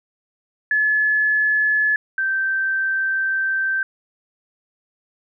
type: tone pair in turn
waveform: sine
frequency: 1715 / 1558.5 Hz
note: A6 / G6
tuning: -45 / -11 cents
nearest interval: major second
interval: 166 cents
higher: first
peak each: -15 / -18 dBFS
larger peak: first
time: 0.71-1.96 / 2.18-3.83 s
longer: second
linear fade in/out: 2 ms
effects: none